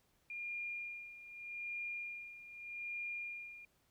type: tone with tremolo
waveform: sine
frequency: 2411 Hz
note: D7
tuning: 45 cents sharp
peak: -39 dBFS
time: 0.3-3.65 s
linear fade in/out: 2 ms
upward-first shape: sine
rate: 0.82 Hz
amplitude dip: 75%
effects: pink hiss -75 dBFS RMS until 3.9 s